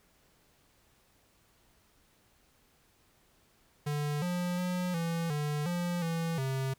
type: tone with pitch steps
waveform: square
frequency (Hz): 147.3 / 177.7 / 180.2 / 167 / 148.2 / 175.2 / 165.7 / 133.4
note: D3 / F3 / F#3 / E3 / D3 / F3 / E3 / C3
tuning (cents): +6 / +30 / -45 / +23 / +16 / +6 / +9 / +34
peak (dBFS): -31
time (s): 3.86-6.74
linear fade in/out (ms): 10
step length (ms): 360
effects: pink hiss -67 dBFS RMS until 6.78 s